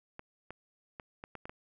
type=clicks; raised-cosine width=0.5 ms; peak=-28 dBFS; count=7; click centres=0.194 / 0.506 / 0.998 / 1.239 / 1.353 / 1.455 / 1.495 s; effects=none